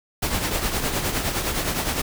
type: noise with tremolo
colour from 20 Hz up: pink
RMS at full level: -22 dBFS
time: 0.22-2.02 s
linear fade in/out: 10 ms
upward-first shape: triangle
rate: 9.7 Hz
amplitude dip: 60%
effects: none